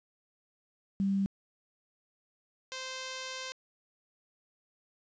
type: tone pair in turn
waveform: sine / 5% pulse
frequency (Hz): 196 / 520.2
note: G3 / C5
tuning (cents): 0 / -10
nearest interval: octave + perfect fourth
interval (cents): 1690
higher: second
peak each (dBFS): -26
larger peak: neither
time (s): 1-1.26 / 2.72-3.52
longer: second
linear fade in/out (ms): 0
effects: resampled to 16000 Hz + 10-bit